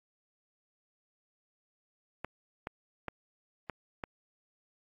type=clicks; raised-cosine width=0.5 ms; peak=-21 dBFS; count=5; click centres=2.246 / 2.671 / 3.083 / 3.697 / 4.038 s; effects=AAC 32 kbps